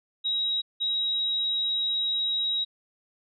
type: tone pair in turn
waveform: sine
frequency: 3827 / 3827 Hz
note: A#7 / A#7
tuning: +45 / +45 cents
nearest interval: unison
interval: 0 cents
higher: neither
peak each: -24 dBFS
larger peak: neither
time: 0.24-0.62 / 0.8-2.65 s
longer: second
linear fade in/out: 20 ms
effects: none